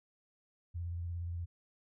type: tone with vibrato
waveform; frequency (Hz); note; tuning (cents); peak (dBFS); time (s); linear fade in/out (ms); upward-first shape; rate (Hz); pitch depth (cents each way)
sine; 86; F2; -26; -36; 0.74-1.46; 20; square; 17; 28
effects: none